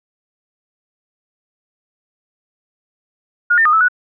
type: tone with pitch steps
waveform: sine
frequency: 1431 / 1803 / 1228 / 1308 / 1472 Hz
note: F6 / A6 / D#6 / E6 / F#6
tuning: +42 / +42 / -23 / -14 / -9 cents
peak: -9 dBFS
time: 3.5-3.885 s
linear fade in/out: 10 ms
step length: 77 ms
effects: none